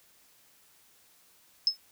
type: tone with exponential decay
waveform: sine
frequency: 5200 Hz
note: E8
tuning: 24 cents flat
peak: -17 dBFS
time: 1.67-1.77 s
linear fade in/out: 1 ms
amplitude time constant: 21 ms
effects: white hiss -62 dBFS RMS until 1.91 s